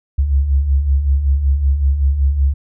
sine beating tone pair, 65.1 / 70.4 Hz, C2 / C#2, -8 / +27 cents, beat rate 5.3 Hz, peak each -20 / -12 dBFS, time 0.18-2.54 s, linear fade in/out 10 ms, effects none

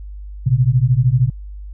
sine beating tone pair, 120 / 133 Hz, B2 / C3, -49 / +29 cents, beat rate 13 Hz, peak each -14 dBFS, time 0.46-1.3 s, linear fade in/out 10 ms, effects added 50 Hz sine -29 dBFS peak until 1.73 s

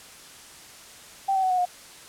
sine tone with pitch steps, 780 / 763.9 / 748.2 / 732.8 / 717.7 Hz, G5 / G5 / F#5 / F#5 / F5, -9 / -45 / +19 / -17 / +47 cents, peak -20 dBFS, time 1.28-1.655 s, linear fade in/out 10 ms, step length 75 ms, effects white hiss -46 dBFS RMS until 2.08 s + low-pass 10000 Hz 12 dB/octave

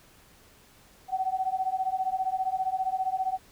sine beating tone pair, 748 / 763 Hz, F#5 / G5, +19 / -47 cents, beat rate 15 Hz, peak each -29 dBFS, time 1.08-3.39 s, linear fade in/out 50 ms, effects pink hiss -57 dBFS RMS until 3.51 s

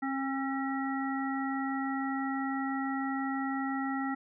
harmonic tone with a mistuned harmonic, 269.4 Hz, C#4, 49 cents flat, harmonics 1 / 3 / 5 / 7, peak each -32 / -37 / -39 / -40 dBFS, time 0.02-4.15 s, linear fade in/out 10 ms, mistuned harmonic 7, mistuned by +30 cents, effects none

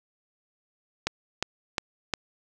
click train, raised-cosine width 0.2 ms, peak -8 dBFS, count 4, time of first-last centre 1.07-2.138 s, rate 2.81 Hz, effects none

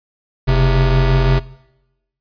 square tone pair together, 45.69 / 131.2 Hz, F#1 / C3, -21 / +5 cents, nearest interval octave + tritone, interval 1826 cents, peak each -14 dBFS, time 0.47-1.4 s, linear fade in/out 20 ms, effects noise-tail reverb RT60 0.9 s tail -20 dB re dry + resampled to 11025 Hz

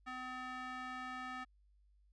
square tone with band-pass filter, 254.7 Hz, C4, 46 cents flat, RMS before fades -45 dBFS, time 0.06-1.45 s, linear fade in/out 20 ms, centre 1500 Hz, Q 1.7, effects added 50 Hz sine -66 dBFS peak until 2.12 s + resampled to 22050 Hz

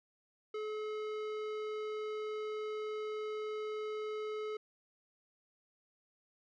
sine tone with tanh clipping, 428.3 Hz, A4, 47 cents flat, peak -39 dBFS, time 0.54-4.57 s, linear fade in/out 5 ms, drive 16 dB, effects none

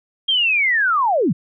sine linear sweep, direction down, 3244 to 124.5 Hz, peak -14 dBFS, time 0.28-1.33 s, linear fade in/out 10 ms, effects none

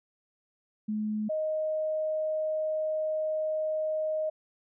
sine tone pair in turn, 213.4 / 623.1 Hz, G#3 / D#5, +47 / +2 cents, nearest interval octave + perfect fifth, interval 1855 cents, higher second, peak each -28 / -27 dBFS, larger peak second, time 0.88-1.29 / 1.29-4.3 s, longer second, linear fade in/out 10 ms, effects none

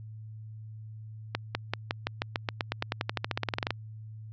accelerating click train, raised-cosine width 0.3 ms, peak -12 dBFS, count 25, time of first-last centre 1.35-3.707 s, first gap 200 ms, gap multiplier 0.93, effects added 109 Hz sine -41 dBFS peak until 4.32 s + resampled to 16000 Hz

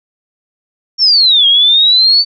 sine exponential two-way sweep, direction down then up, 5550 to 3225 to 4557 Hz, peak -5 dBFS, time 0.98-2.25 s, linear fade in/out 50 ms, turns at 1.47 s, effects none

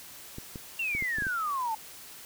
clicks, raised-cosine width 3 ms, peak -26 dBFS, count 7, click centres 0.384 / 0.558 / 0.95 / 1.024 / 1.185 / 1.222 / 1.268 s
sine exponential sweep, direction down, 2794 to 859 Hz, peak -28 dBFS, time 0.79-1.75 s, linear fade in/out 5 ms
effects white hiss -47 dBFS RMS until 2.25 s

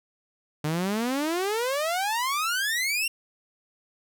sawtooth exponential sweep, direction up, 146.83 to 2799 Hz, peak -21 dBFS, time 0.64-3.08 s, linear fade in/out 5 ms, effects none

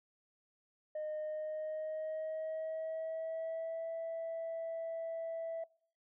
sine tone with pitch glide, 614 to 658.1 Hz, D#5 to E5, -23 to -3 cents, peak -35 dBFS, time 0.95-5.64 s, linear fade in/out 5 ms, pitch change +120 cents, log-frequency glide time 1.19-3.9 s, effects noise-tail reverb RT60 0.5 s tail -24 dB re dry + tanh soft clip ceiling -35 dBFS

